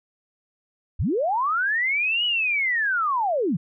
sine linear two-way sweep, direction up then down, 43 to 2960 to 135.4 Hz, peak -20 dBFS, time 0.99-3.57 s, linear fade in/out 10 ms, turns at 2.25 s, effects none

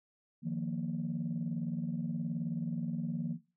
sine chord, Eb suspended second, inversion none, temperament equal, 155.56 / 174.61 / 233.1 Hz, Eb3 / F3 / Bb3, 0 / 0 / 0 cents, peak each -37 / -36 / -36 dBFS, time 0.42-3.38 s, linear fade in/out 50 ms, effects noise-tail reverb RT60 0.3 s tail -17 dB re dry + tanh soft clip ceiling -26 dBFS

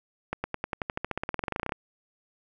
accelerating click train, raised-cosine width 0.5 ms, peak -14 dBFS, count 24, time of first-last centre 0.33-1.722 s, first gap 110 ms, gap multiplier 0.94, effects none

